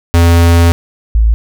square / sine tone pair in turn, 84.9 / 55.13 Hz, F2 / A1, -48 / +4 cents, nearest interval perfect fifth, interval 748 cents, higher first, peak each -5 dBFS, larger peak neither, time 0.14-0.72 / 1.15-1.34 s, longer first, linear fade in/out 0 ms, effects none

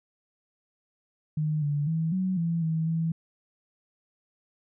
sine tone with pitch steps, 153.4 / 145.6 / 161.7 / 186.6 / 167.2 / 160.7 / 163.5 Hz, D#3 / D3 / E3 / F#3 / E3 / E3 / E3, -24 / -15 / -33 / +15 / +25 / -44 / -14 cents, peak -24 dBFS, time 1.37-3.12 s, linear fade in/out 5 ms, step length 250 ms, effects none

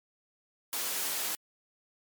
white high-pass noise, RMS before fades -33 dBFS, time 0.73-1.35 s, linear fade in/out 0 ms, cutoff 280 Hz, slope 12 dB/octave, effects MP3 96 kbps

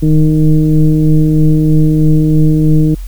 sine tone with frequency modulation, 155.56 Hz, D#3, in tune, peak -5 dBFS, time 0.02-2.95 s, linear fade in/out 10 ms, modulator 154 Hz, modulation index 1.1, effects added 43 Hz sine -20 dBFS peak until 3.07 s + white hiss -42 dBFS RMS until 3.07 s

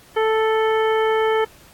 harmonic tone, 440 Hz, A4, in tune, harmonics 1 / 2 / 3 / 4 / 5 / 7, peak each -17 / -23 / -27 / -29 / -31 / -34 dBFS, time 0.16-1.45 s, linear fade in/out 10 ms, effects pink hiss -49 dBFS RMS until 1.73 s + AAC 64 kbps

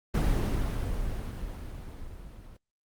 brown noise with level ramp, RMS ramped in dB -23 to -47 dBFS, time 0.14-2.57 s, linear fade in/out 5 ms, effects Opus 24 kbps

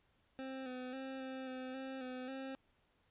25% pulse tone with pitch steps, 264.3 / 253.3 / 265.5 / 262.4 / 257.7 / 265.1 / 254.5 / 266.6 Hz, C4 / B3 / C4 / C4 / C4 / C4 / C4 / C4, +18 / +44 / +25 / +5 / -26 / +23 / -48 / +33 cents, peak -39 dBFS, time 0.39-2.55 s, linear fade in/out 0 ms, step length 270 ms, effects pink hiss -75 dBFS RMS until 3.1 s + resampled to 8000 Hz

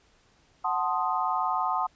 sine chord, F# diminished seventh, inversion none, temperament equal, 740 / 880 / 1046.5 / 1244.5 Hz, F#5 / A5 / C6 / Eb6, 0 / 0 / 0 / 0 cents, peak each -30 dBFS, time 0.64-1.87 s, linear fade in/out 10 ms, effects pink hiss -63 dBFS RMS until 1.95 s + resampled to 16000 Hz

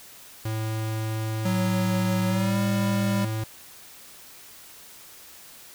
square tone, 110 Hz, A2, in tune, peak -27 dBFS, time 0.45-3.44 s, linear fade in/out 5 ms
square tone with pitch glide, 185.3 to 198.6 Hz, F#3 to G3, +3 to +23 cents, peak -24 dBFS, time 1.45-3.25 s, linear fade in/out 5 ms, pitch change +120 cents, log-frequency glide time 2.27-2.59 s
effects white hiss -47 dBFS RMS until 5.74 s

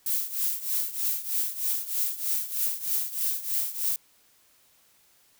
violet noise with tremolo, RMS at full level -25 dBFS, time 0.06-3.96 s, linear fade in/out 2 ms, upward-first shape triangle, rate 3.2 Hz, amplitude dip 85%, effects white hiss -62 dBFS RMS until 5.39 s

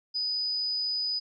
sine tone, 4978 Hz, D#8, in tune, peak -27 dBFS, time 0.14-1.2 s, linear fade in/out 20 ms, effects none

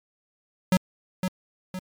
square tone with echo, 185 Hz, F#3, in tune, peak -17 dBFS, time 0.72-0.77 s, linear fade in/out 2 ms, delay 510 ms, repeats 2, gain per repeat -7 dB, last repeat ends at 1.79 s, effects MP3 96 kbps

